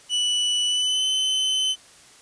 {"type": "tone with pitch glide", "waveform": "40% pulse", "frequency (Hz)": [2960, 3047], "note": ["F#7", "G7"], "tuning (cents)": [0, -50], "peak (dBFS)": -19, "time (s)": [0.09, 1.76], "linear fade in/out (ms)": 50, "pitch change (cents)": 50, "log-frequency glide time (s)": [0.67, 1.05], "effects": ["white hiss -50 dBFS RMS until 2.21 s", "resampled to 22050 Hz"]}